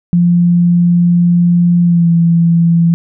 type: tone with pitch glide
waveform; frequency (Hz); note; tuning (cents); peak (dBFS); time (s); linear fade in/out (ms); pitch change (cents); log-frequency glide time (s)
sine; 173.9 to 168.36; F3 to E3; -7 to +37; -6; 0.13-2.94; 0; -56; 1.83-2.09
effects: none